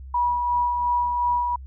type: tone with tremolo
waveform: sine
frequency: 970 Hz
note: B5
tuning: 31 cents flat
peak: -18 dBFS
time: 0.14-1.56 s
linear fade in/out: 5 ms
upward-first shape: sine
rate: 2.8 Hz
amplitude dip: 35%
effects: added 66 Hz sine -36 dBFS peak until 1.66 s